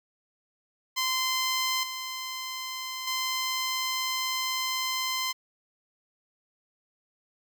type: tone with level steps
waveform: 10% pulse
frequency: 1036 Hz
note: C6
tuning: 17 cents flat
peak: -17 / -25 / -19 dBFS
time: 0.96-5.33 s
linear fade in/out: 20 ms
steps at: 1.83 / 3.07 s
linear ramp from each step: 5 ms
effects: none